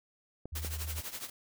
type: clicks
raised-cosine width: 2 ms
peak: -28 dBFS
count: 2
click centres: 0.456 / 0.648 s
type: tone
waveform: sine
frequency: 77.78 Hz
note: D#2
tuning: in tune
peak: -36 dBFS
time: 0.52-1.01 s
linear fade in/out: 10 ms
type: noise with tremolo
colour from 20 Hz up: white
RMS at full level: -38 dBFS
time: 0.55-1.3 s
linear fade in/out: 5 ms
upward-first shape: triangle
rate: 12 Hz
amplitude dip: 85%
effects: none